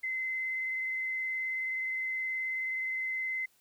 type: tone with vibrato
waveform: sine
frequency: 2056 Hz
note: C7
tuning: 31 cents flat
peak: -31 dBFS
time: 0.03-3.46 s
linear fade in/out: 10 ms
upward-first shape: sine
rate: 19 Hz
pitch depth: 12 cents each way
effects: white hiss -68 dBFS RMS until 3.6 s